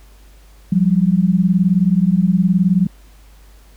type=beating tone pair; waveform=sine; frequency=174.7 / 193.7 Hz; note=F3 / G3; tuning=+1 / -20 cents; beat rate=19 Hz; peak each=-14 dBFS; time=0.72-2.87 s; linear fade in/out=5 ms; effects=added 50 Hz sine -42 dBFS peak until 3.76 s + pink hiss -52 dBFS RMS until 3.76 s